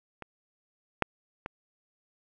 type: clicks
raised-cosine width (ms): 0.5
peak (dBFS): -25 / -8 / -20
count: 3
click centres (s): 0.223 / 1.023 / 1.461
effects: none